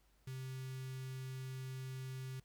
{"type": "tone with notch filter", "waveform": "square", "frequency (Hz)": 130.81, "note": "C3", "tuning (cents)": 0, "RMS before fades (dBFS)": -45, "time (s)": [0.27, 2.4], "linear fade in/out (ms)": 5, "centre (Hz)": 690, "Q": 0.5, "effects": ["added 50 Hz sine -70 dBFS peak until 2.44 s", "pink hiss -75 dBFS RMS until 2.44 s"]}